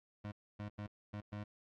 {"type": "tone bursts at uneven times", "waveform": "25% pulse", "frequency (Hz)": 103.83, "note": "G#2", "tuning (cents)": 0, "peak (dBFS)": -38, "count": 5, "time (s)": [[0.24, 0.32], [0.59, 0.69], [0.78, 0.87], [1.13, 1.21], [1.32, 1.44]], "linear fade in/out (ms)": 10, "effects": ["low-pass 3000 Hz 12 dB/octave", "Opus 48 kbps"]}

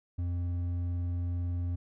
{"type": "tone with hard clipping", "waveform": "sine", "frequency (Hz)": 87.8, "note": "F2", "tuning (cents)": 10, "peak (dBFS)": -31, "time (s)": [0.18, 1.76], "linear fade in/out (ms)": 10, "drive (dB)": 5, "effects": []}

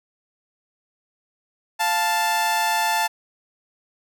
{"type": "tone pair together", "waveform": "sawtooth", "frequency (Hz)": [698.5, 880], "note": ["F5", "A5"], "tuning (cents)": [0, 0], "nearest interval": "major third", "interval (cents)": 400, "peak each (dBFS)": [-23, -16], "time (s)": [1.79, 3.08], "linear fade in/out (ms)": 20, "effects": []}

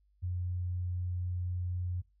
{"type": "tone", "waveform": "sine", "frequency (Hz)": 89.6, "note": "F2", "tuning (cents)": 45, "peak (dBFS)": -32, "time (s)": [0.22, 2.02], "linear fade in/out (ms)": 20, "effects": ["noise-tail reverb RT60 0.2 s tail -18 dB re dry", "added 50 Hz sine -66 dBFS peak until 2.2 s"]}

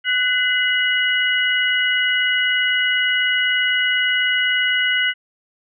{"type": "tone cluster", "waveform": "sine", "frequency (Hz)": [1491, 2031, 2914], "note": ["F#6", "B6", "F#7"], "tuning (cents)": [13, 48, -27], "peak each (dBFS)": -20, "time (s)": [0.04, 5.14], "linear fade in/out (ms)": 50, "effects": []}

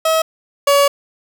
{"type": "tone pair in turn", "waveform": "30% pulse", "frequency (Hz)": [642, 565.9], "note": ["E5", "C#5"], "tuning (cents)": [-46, 36], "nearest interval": "major second", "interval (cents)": 218, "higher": "first", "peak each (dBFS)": [-10, -7], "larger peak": "second", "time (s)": [[0.05, 0.22], [0.67, 0.88]], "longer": "second", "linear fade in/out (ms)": 5, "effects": []}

